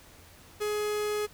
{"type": "tone", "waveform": "45% pulse", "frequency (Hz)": 420, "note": "G#4", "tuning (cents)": 19, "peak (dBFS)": -28, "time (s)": [0.6, 1.27], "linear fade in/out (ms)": 20, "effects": ["added 85 Hz sine -59 dBFS peak until 1.33 s", "pink hiss -54 dBFS RMS until 1.33 s"]}